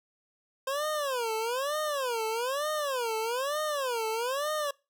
25% pulse tone with vibrato, 520 Hz, C5, 11 cents flat, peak -25 dBFS, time 0.67-4.71 s, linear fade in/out 5 ms, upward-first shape sine, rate 1.1 Hz, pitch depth 290 cents each way, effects noise-tail reverb RT60 0.3 s tail -25 dB re dry

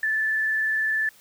sine tone with vibrato, 1753 Hz, A6, 7 cents flat, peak -21 dBFS, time 0.03-1.09 s, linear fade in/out 2 ms, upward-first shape triangle, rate 20 Hz, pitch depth 34 cents each way, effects white hiss -54 dBFS RMS until 1.2 s

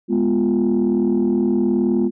sine chord, F diminished, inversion first, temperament equal, 207.7 / 246.9 / 349.2 Hz, Ab3 / Cb4 / F4, 0 / 0 / 0 cents, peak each -18 dBFS, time 0.08-2.11 s, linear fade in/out 50 ms, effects tanh soft clip ceiling -10 dBFS

